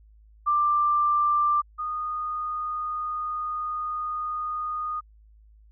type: tone pair in turn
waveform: sine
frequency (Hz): 1183 / 1231.6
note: D6 / D#6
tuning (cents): +12 / -18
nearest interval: minor second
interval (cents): 70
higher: second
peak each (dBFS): -19 / -27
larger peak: first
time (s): 0.46-1.62 / 1.78-5.01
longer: second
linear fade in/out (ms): 20
effects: added 53 Hz sine -51 dBFS peak until 5.71 s